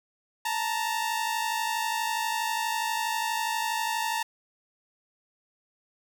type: tone pair together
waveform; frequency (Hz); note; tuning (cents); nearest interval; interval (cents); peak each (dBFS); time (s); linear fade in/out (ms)
sawtooth; 880 / 932.3; A5 / A#5; 0 / 0; minor second; 100; -26; 0.45-4.23; 5
effects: none